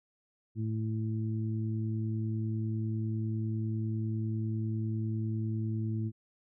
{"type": "harmonic tone", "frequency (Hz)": 110, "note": "A2", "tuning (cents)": 0, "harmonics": [1, 2, 3], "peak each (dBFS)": [-31, -37, -41], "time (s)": [0.55, 6.12], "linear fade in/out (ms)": 50, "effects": []}